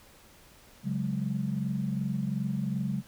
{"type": "chord", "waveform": "sine", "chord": "C# suspended fourth", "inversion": "none", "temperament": "equal", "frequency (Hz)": [138.59, 185, 207.7], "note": ["C#3", "F#3", "G#3"], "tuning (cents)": [0, 0, 0], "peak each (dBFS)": -32, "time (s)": [0.83, 3.03], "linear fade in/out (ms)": 50, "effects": ["tanh soft clip ceiling -18 dBFS", "pink hiss -56 dBFS RMS until 3.07 s"]}